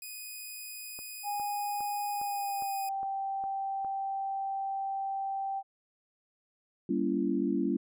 5% pulse tone, 2489 Hz, D#7, in tune, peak -31 dBFS, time 0.02-2.89 s, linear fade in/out 2 ms
click train, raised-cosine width 1 ms, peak -34 dBFS, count 8, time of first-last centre 0.99-3.847 s, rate 2.45 Hz
sine tone with pitch glide, 820 to 781.2 Hz, G#5 to G5, -22 to -6 cents, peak -31 dBFS, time 1.23-5.63 s, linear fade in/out 50 ms, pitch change -84 cents, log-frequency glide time 2.11-2.88 s
sine chord, G diminished seventh, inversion none, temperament just, 196 / 235.2 / 282.2 / 338.7 Hz, G3 / Bb3 / Db4 / Fb4, 0 / +16 / +31 / +47 cents, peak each -33 / -33 / -31 / -32 dBFS, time 6.89-7.77 s, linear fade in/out 5 ms
effects none

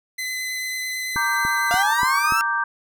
sawtooth tone with vibrato, 2028 Hz, B6, 45 cents sharp, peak -22 dBFS, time 0.18-1.83 s, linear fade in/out 10 ms, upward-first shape triangle, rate 9.1 Hz, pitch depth 11 cents each way
click train, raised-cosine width 3 ms, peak -19 dBFS, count 5, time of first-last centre 1.16-2.323 s, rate 3.44 Hz
sine chord, G minor, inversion first, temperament equal, 932.3 / 1174.7 / 1568 Hz, Bb5 / D6 / G6, 0 / 0 / 0 cents, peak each -26 / -25 / -22 dBFS, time 1.16-2.64 s, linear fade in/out 5 ms
35% pulse linear sweep, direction up, 694 to 1359 Hz, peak -18 dBFS, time 1.71-2.41 s, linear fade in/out 0 ms
effects none

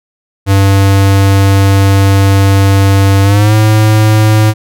square tone with pitch glide, 98 to 108.11 Hz, G2 to A2, 0 to -30 cents, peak -5 dBFS, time 0.46-4.54 s, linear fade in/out 50 ms, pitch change +170 cents, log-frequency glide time 3.23-3.54 s, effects none

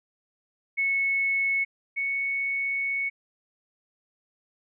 sine tone pair in turn, 2201 / 2216 Hz, C#7 / C#7, -13 / -1 cents, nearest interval unison, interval 12 cents, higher second, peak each -22 / -25 dBFS, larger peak first, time 0.77-1.65 / 1.96-3.1 s, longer second, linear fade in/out 20 ms, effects none

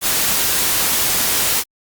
white noise, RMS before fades -17 dBFS, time 0.01-1.64 s, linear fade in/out 50 ms, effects Opus 48 kbps

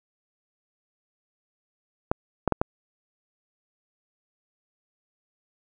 clicks, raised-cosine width 1 ms, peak -7 dBFS, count 4, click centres 2.115 / 2.477 / 2.523 / 2.615 s, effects none

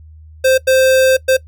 square tone bursts at uneven times, 523 Hz, C5, 1 cent flat, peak -9 dBFS, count 3, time 0.44-0.58 / 0.67-1.17 / 1.28-1.37 s, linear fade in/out 10 ms, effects noise-tail reverb RT60 0.1 s tail -19 dB re dry + added 78 Hz sine -36 dBFS peak until 1.47 s

